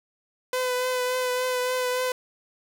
sawtooth tone with vibrato, 504 Hz, B4, 35 cents sharp, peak -20 dBFS, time 0.53-2.12 s, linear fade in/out 2 ms, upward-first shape triangle, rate 3.5 Hz, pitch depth 24 cents each way, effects none

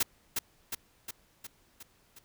white noise with echo, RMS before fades -27 dBFS, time 0-0.03 s, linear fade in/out 5 ms, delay 360 ms, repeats 6, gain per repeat -4 dB, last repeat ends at 2.19 s, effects pink hiss -66 dBFS RMS until 2.24 s

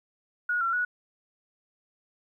sine tone with pitch steps, 1450 / 1360 / 1465 Hz, F#6 / F6 / F#6, -35 / -46 / -18 cents, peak -24 dBFS, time 0.49-0.85 s, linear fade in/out 5 ms, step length 120 ms, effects 11-bit

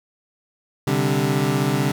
25% pulse chord, C suspended second, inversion none, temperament equal, 130.81 / 146.83 / 196 Hz, C3 / D3 / G3, 0 / 0 / 0 cents, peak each -19 / -18 / -21 dBFS, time 0.87-1.92 s, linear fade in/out 5 ms, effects none

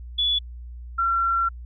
sine tone pair in turn, 3426 / 1362.2 Hz, A7 / F6, -47 / -44 cents, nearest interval octave + major third, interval 1597 cents, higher first, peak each -19 dBFS, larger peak neither, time 0.18-0.39 / 0.98-1.49 s, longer second, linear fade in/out 10 ms, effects added 60 Hz sine -35 dBFS peak until 1.65 s

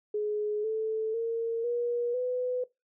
sine tone with pitch steps, 420.6 / 439.2 / 458.7 / 479 / 500.2 Hz, G#4 / A4 / A#4 / A#4 / B4, +22 / -3 / -28 / +47 / +22 cents, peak -27 dBFS, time 0.14-2.64 s, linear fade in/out 5 ms, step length 500 ms, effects noise-tail reverb RT60 0.2 s tail -20 dB re dry

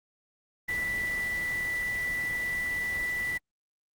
sine tone in noise, 1973 Hz, B6, 2 cents flat, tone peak -28 dBFS, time 0.68-3.38 s, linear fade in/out 10 ms, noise pink, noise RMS -41 dBFS, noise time 0.68-3.38 s, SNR +10 dB, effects Opus 24 kbps

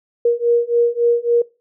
sine beating tone pair, 471.4 / 475 Hz, A#4 / A#4, +19 / +33 cents, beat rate 3.6 Hz, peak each -16 dBFS, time 0.25-1.42 s, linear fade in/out 5 ms, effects noise-tail reverb RT60 0.3 s tail -22 dB re dry

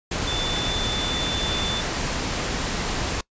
sine tone in noise, 3520 Hz, A7, in tune, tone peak -26 dBFS, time 0.27-1.81 s, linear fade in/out 5 ms, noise pink, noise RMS -26 dBFS, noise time 0.11-3.21 s, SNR -3 dB, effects noise-tail reverb RT60 0.1 s tail -23 dB re dry + resampled to 16000 Hz

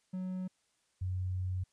triangle / sine tone pair in turn, 185 / 92.26 Hz, F#3 / F#2, 0 / -4 cents, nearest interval octave, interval 1204 cents, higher first, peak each -33 / -32 dBFS, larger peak second, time 0.13-0.48 / 1.01-1.64 s, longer second, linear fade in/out 10 ms, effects white hiss -75 dBFS RMS until 1.72 s + resampled to 22050 Hz

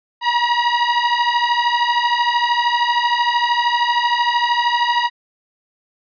sawtooth beating tone pair, 949 / 962 Hz, A#5 / B5, +31 / -46 cents, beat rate 13 Hz, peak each -15 / -13 dBFS, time 0.21-5.1 s, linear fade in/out 50 ms, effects resampled to 11025 Hz

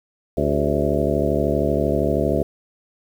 harmonic tone with a mistuned harmonic, 72.8 Hz, D2, 15 cents flat, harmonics 1 / 2 / 3 / 4 / 5 / 6 / 7 / 8 / 9, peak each -26 / -26 / -26 / -26 / -26 / -26 / -26 / -26 / -26 dBFS, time 0.37-2.43 s, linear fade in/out 5 ms, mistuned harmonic 6, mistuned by -100 cents, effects 8-bit

